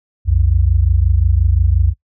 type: tone pair together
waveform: sine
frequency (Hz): 62 / 87.68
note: B1 / F2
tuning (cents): +7 / +7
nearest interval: tritone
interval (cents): 600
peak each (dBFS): -13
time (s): 0.25-1.94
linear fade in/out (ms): 50
effects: noise-tail reverb RT60 0.1 s tail -18 dB re dry